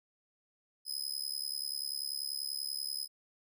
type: tone with amplitude modulation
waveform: sawtooth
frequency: 5060 Hz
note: D#8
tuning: 28 cents sharp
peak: -29 dBFS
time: 0.85-3.08 s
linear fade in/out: 50 ms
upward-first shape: sine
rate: 70.3 Hz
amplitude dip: 95%
effects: none

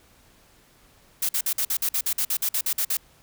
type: noise bursts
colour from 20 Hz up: blue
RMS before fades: -24 dBFS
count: 15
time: 1.22-2.97 s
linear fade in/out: 5 ms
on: 70 ms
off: 50 ms
effects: pink hiss -57 dBFS RMS until 3.22 s

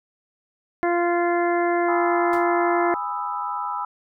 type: harmonic tone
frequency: 346.6 Hz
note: F4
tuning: 13 cents flat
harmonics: 1 / 2 / 3 / 4 / 5 / 6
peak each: -21 / -23 / -29 / -32 / -31 / -33 dBFS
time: 0.83-2.94 s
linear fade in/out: 0 ms
type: chord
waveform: sine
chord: E major seventh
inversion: first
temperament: just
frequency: 824.1 / 988.9 / 1236.1 / 1318.5 Hz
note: G#5 / B5 / D#6 / E6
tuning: -14 / +2 / -12 / 0 cents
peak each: -31 / -28 / -34 / -30 dBFS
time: 1.88-3.85 s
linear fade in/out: 5 ms
type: noise with exponential decay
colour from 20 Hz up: pink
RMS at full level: -38 dBFS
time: 2.33-2.51 s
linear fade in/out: 1 ms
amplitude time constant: 37 ms
effects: none

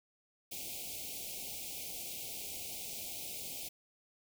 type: band-stop noise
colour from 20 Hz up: white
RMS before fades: -43 dBFS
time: 0.51-3.69 s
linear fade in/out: 10 ms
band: 830 to 2200 Hz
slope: 96 dB/octave
effects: none

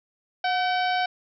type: harmonic tone with a mistuned harmonic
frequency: 763 Hz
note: G5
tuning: 47 cents flat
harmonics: 1 / 2 / 3 / 4 / 5 / 6 / 7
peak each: -23 / -29 / -33 / -35 / -37 / -39 / -40 dBFS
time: 0.44-1.06 s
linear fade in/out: 5 ms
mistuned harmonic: 1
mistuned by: -79 cents
effects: none

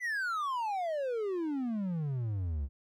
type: exponential sweep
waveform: triangle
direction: down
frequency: 2035 to 65.41 Hz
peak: -29 dBFS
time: 0-2.69 s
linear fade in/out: 50 ms
effects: none

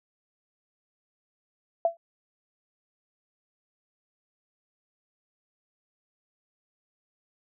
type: tone with exponential decay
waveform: sine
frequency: 674 Hz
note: E5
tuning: 38 cents sharp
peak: -16 dBFS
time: 1.85-1.97 s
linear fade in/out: 2 ms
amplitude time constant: 24 ms
effects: none

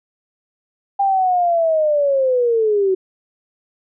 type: linear sweep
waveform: sine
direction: down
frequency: 800 to 370.4 Hz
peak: -13 dBFS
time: 0.99-2.95 s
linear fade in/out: 10 ms
effects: none

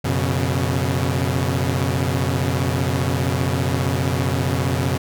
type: chord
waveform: sawtooth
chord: F# suspended fourth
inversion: none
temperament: equal with one note detuned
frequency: 90.28 / 123.47 / 138.59 Hz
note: F#2 / B2 / C#3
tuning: -42 / 0 / 0 cents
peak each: -19 dBFS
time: 0.04-4.98 s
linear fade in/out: 10 ms
effects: none

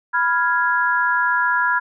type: chord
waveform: sine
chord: F diminished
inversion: second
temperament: equal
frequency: 987.8 / 1396.9 / 1661.2 Hz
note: Cb6 / F6 / Ab6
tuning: 0 / 0 / 0 cents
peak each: -20 dBFS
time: 0.13-1.8 s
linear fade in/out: 20 ms
effects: none

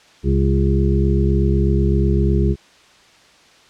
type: harmonic tone with a mistuned harmonic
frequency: 68 Hz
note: C#2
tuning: 33 cents flat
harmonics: 1 / 2 / 3 / 5 / 6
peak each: -16 / -19 / -21 / -23 / -24 dBFS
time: 0.23-2.56 s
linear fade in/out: 50 ms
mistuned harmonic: 5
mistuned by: +24 cents
effects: white hiss -49 dBFS RMS until 3.69 s + low-pass 5000 Hz 12 dB/octave

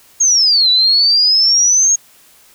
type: exponential two-way sweep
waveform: sine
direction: down then up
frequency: 6610 to 3928 to 6610 Hz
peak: -8 dBFS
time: 0.2-1.96 s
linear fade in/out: 10 ms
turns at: 0.7 s
effects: white hiss -47 dBFS RMS until 2.54 s

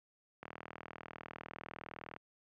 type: click train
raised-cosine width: 0.5 ms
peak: -30 dBFS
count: 70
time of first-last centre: 0.43-2.164 s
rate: 39.8 Hz
effects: high-pass 100 Hz 12 dB/octave

